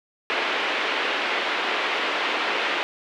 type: band-pass noise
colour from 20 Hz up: white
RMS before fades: -25 dBFS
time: 0.3-2.83 s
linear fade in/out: 0 ms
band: 300 to 3000 Hz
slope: 24 dB/octave
effects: none